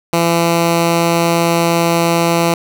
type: tone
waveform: 10% pulse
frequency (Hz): 168.7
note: E3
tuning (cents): +40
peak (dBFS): -3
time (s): 0.13-2.54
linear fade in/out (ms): 2
effects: none